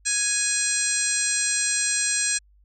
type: harmonic tone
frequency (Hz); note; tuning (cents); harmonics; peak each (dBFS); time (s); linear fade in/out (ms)
830; G#5; -1; 2 / 3 / 4 / 5 / 6 / 7 / 8 / 9 / 10; -30 / -31 / -39 / -31 / -37 / -29 / -33 / -27 / -27; 0.05-2.39; 20
effects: added 50 Hz sine -54 dBFS peak until 2.64 s